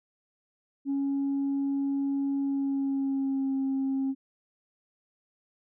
sine tone with pitch glide, 277.2 to 269 Hz, C#4 to C4, 0 to +48 cents, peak -24 dBFS, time 0.85-4.15 s, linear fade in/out 50 ms, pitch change -52 cents, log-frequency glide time 2.4-3.55 s, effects tanh soft clip ceiling -23 dBFS

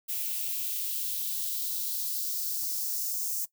violet noise with high-pass filter sweep, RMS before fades -32 dBFS, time 0.08-3.46 s, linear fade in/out 20 ms, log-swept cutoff 2400 to 6200 Hz, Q 2.2, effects noise-tail reverb RT60 0.1 s tail -19 dB re dry

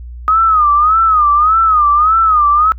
sine tone with vibrato, 1248 Hz, D#6, 5 cents sharp, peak -7 dBFS, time 0.28-2.72 s, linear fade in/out 0 ms, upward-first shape sine, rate 1.7 Hz, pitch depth 120 cents each way, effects noise-tail reverb RT60 0.1 s tail -25 dB re dry + added 60 Hz sine -26 dBFS peak until 2.78 s

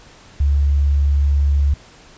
sine tone, 71 Hz, C#2, 42 cents sharp, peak -12 dBFS, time 0.4-1.74 s, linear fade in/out 5 ms, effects pink hiss -45 dBFS RMS until 2.17 s + resampled to 16000 Hz

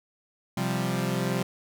sawtooth chord, C suspended fourth, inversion none, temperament equal, 130.81 / 174.61 / 196 Hz, C3 / F3 / G3, 0 / 0 / 0 cents, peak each -26 dBFS, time 0.57-1.43 s, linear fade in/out 5 ms, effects none

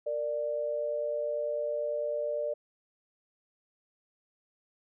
sine tone pair together, 462 / 591 Hz, A#4 / D5, -16 / +11 cents, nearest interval major third, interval 427 cents, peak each -36 / -30 dBFS, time 0.06-2.54 s, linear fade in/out 10 ms, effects none

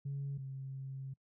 sine tone pair in turn, 139.5 / 134.38 Hz, C#3 / C3, +11 / +47 cents, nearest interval minor second, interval 64 cents, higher first, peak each -35 / -40 dBFS, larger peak first, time 0.05-0.38 / 0.38-1.14 s, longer second, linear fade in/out 10 ms, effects noise-tail reverb RT60 0.1 s tail -25 dB re dry + tanh soft clip ceiling -33 dBFS

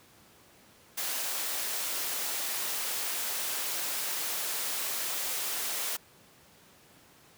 white high-pass noise, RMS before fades -33 dBFS, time 0.97-5.97 s, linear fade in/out 10 ms, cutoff 380 Hz, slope 12 dB/octave, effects pink hiss -58 dBFS RMS until 7.37 s + high-pass 100 Hz 12 dB/octave

